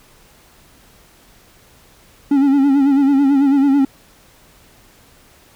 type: tone with vibrato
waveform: triangle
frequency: 277.2 Hz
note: C#4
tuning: in tune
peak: -8 dBFS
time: 2.31-3.85 s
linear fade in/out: 5 ms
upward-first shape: sine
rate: 9.1 Hz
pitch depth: 67 cents each way
effects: pink hiss -49 dBFS RMS until 5.55 s